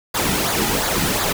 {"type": "noise with flanger", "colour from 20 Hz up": "pink", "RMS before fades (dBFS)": -20, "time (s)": [0.14, 1.33], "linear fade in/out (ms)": 10, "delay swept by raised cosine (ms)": [0.35, 1.85], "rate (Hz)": 2.8, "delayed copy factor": -0.6, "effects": []}